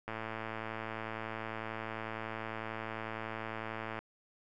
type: click train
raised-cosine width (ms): 0.5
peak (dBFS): -24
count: 435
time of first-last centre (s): 0.08-3.99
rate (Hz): 111
effects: none